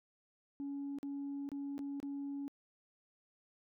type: tone with dropouts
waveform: sine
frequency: 280.7 Hz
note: C#4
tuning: 22 cents sharp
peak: -37 dBFS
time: 0.6-2.48 s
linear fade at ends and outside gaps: 0 ms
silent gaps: 0.986-1.03 / 1.49-1.517 / 1.78-1.791 / 2.001-2.029 s
effects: tanh soft clip ceiling -36 dBFS